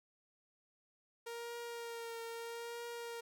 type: tone with vibrato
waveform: sawtooth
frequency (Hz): 466.2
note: A#4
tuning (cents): 0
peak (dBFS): -39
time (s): 1.26-3.21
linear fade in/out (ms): 10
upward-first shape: triangle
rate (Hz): 0.78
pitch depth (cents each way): 26
effects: none